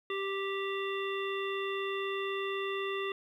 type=harmonic tone; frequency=392 Hz; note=G4; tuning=in tune; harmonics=1 / 3 / 5 / 7 / 9; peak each=-34 / -39 / -41 / -42 / -44 dBFS; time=0.1-3.12 s; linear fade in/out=2 ms; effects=11-bit